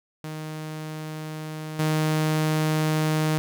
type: tone with level steps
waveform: sawtooth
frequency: 155.56 Hz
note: D#3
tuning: in tune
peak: -28 / -17 dBFS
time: 0.24-3.38 s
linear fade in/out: 0 ms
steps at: 1.79 s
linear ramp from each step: 5 ms
effects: none